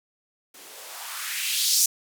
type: noise with band-pass filter sweep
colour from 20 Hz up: violet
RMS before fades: -27 dBFS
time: 0.54-1.86 s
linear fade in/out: 5 ms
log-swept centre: 280 to 6400 Hz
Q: 2.1
effects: none